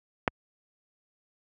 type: clicks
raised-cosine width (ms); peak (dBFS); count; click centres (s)
0.5; -7 / -30; 2; 0.278 / 0.282
effects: high-pass 60 Hz 12 dB/octave